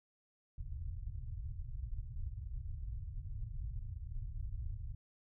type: low-pass noise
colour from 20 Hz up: pink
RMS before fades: -42 dBFS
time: 0.58-4.95 s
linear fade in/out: 5 ms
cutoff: 120 Hz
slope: 48 dB/octave
effects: none